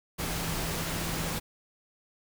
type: tone in noise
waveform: sine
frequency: 164.81 Hz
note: E3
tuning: in tune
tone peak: -37 dBFS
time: 0.18-1.4 s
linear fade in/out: 20 ms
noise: pink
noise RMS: -33 dBFS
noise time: 0.18-1.4 s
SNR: -7 dB
effects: none